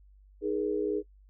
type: chord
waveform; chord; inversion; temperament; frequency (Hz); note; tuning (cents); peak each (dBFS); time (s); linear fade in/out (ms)
sine; D# suspended fourth; none; equal with one note detuned; 311.1 / 415.3 / 477.9; D#4 / G#4 / A#4; 0 / 0 / +43; -33 / -29 / -35; 0.41-1.03; 50
effects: noise-tail reverb RT60 0.1 s tail -23 dB re dry + added 49 Hz sine -54 dBFS peak until 1.29 s